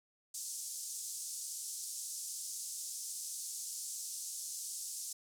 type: band-pass noise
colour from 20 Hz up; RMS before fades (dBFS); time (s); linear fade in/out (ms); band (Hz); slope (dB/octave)
white; -43; 0.34-5.13; 5; 5600 to 9600; 24
effects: none